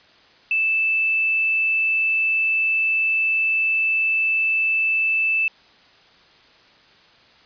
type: tone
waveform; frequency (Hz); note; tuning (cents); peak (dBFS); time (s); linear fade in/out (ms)
sine; 2637; E7; 0; -17; 0.51-5.48; 2
effects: white hiss -52 dBFS RMS until 7.45 s + resampled to 11025 Hz